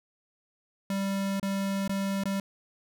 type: tone with dropouts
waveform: square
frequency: 196 Hz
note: G3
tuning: in tune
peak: -28 dBFS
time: 0.9-2.4 s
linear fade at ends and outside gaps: 2 ms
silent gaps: 1.398-1.428 / 1.878-1.894 / 2.237-2.255 s
effects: none